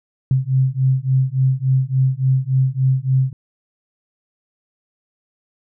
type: beating tone pair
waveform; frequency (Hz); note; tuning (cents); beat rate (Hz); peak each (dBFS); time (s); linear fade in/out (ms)
sine; 129.9 / 133.4; C3 / C3; -12 / +34; 3.5; -17; 0.31-3.33; 2
effects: none